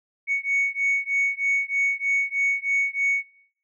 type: beating tone pair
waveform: sine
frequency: 2223 / 2226.2 Hz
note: C#7 / C#7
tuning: +4 / +7 cents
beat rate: 3.2 Hz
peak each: -23 / -23 dBFS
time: 0.27-3.25 s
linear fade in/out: 50 ms
effects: noise-tail reverb RT60 0.6 s tail -21 dB re dry + tanh soft clip ceiling -16 dBFS